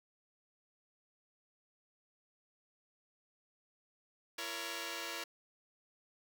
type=chord; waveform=5% pulse; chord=A# diminished; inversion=second; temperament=just; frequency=335.6 / 466.2 / 559.4 Hz; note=E4 / A#4 / C#5; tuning=+31 / 0 / +16 cents; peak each=-33 dBFS; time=4.38-5.24 s; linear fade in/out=5 ms; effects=none